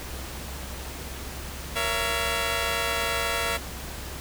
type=chord; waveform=10% pulse; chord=A# diminished; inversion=none; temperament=just; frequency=466.2 / 559.4 / 671.3 Hz; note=A#4 / C#5 / E5; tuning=0 / +16 / +31 cents; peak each=-22 / -23 / -20 dBFS; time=1.75-3.58 s; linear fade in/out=20 ms; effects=added 66 Hz sine -38 dBFS peak until 4.2 s + pink hiss -38 dBFS RMS until 4.2 s